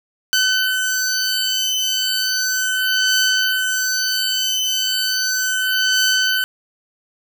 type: beating tone pair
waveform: 15% pulse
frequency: 1517 / 1517.35 Hz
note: F#6 / F#6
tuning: +43 / +43 cents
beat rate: 0.35 Hz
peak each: -13 dBFS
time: 0.33-6.44 s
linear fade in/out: 0 ms
effects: none